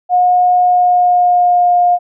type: tone with pitch glide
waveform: sine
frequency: 721 to 709.4 Hz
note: F#5 to F5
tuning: -45 to +27 cents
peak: -7 dBFS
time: 0.09-1.99 s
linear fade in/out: 50 ms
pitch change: -28 cents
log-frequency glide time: 0.58-1.74 s
effects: none